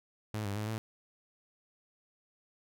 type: tone with pitch steps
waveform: sawtooth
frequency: 107.3 / 100 / 106.6 / 110.6 Hz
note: A2 / G2 / G#2 / A2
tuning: -43 / +35 / +46 / +9 cents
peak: -30 dBFS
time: 0.34-0.78 s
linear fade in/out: 0 ms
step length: 110 ms
effects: none